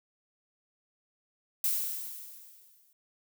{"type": "noise with exponential decay", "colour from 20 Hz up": "violet", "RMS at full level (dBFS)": -27, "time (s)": [1.64, 2.93], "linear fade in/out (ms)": 2, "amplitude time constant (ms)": 280, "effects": []}